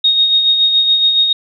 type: tone with tremolo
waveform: sine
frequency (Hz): 3729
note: A#7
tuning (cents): 0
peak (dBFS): -7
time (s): 0.04-1.33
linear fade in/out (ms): 5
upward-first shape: sine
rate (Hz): 7.1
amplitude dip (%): 45
effects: none